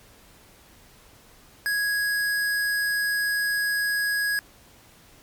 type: tone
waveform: square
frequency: 1661.2 Hz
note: G#6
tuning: in tune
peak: -23 dBFS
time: 1.66-4.39 s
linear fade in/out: 0 ms
effects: pink hiss -53 dBFS RMS until 5.22 s + MP3 96 kbps